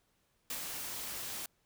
white noise with ADSR envelope, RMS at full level -38 dBFS, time 0.5-1.46 s, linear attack 3 ms, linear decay 91 ms, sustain -3 dB, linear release 3 ms, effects pink hiss -75 dBFS RMS until 1.65 s

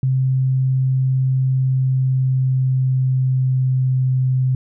sine tone with pitch glide, 131.1 to 129.44 Hz, C3 to C3, +4 to -18 cents, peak -14 dBFS, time 0.03-4.55 s, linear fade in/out 2 ms, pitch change -22 cents, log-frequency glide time 1.5-4.17 s, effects none

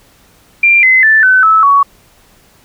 sine tone with pitch steps, 2378 / 2046 / 1761 / 1515.5 / 1304.1 / 1122.3 Hz, D7 / C7 / A6 / F#6 / E6 / C#6, +21 / -39 / +1 / +41 / -19 / +21 cents, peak -4 dBFS, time 0.63-1.83 s, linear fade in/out 5 ms, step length 200 ms, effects pink hiss -47 dBFS RMS until 2.64 s

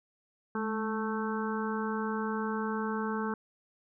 harmonic tone with a mistuned harmonic, 220 Hz, A3, in tune, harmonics 1 / 2 / 4 / 5 / 6 / 7, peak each -33 / -36 / -39 / -40 / -41 / -41 dBFS, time 0.55-3.34 s, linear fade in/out 2 ms, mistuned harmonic 1, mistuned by -45 cents, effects none

